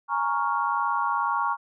sine chord, Bb minor seventh, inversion third, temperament equal, 830.6 / 932.3 / 1108.7 / 1396.9 Hz, Ab5 / Bb5 / Db6 / F6, 0 / 0 / 0 / 0 cents, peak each -31 / -27 / -26 / -31 dBFS, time 0.08-1.57 s, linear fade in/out 50 ms, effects none

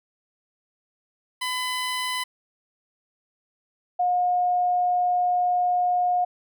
15% pulse / sine tone pair in turn, 1007 / 717.8 Hz, B5 / F5, +33 / +47 cents, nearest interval tritone, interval 586 cents, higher first, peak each -19 dBFS, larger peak neither, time 1.41-2.24 / 3.99-6.25 s, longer second, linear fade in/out 10 ms, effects none

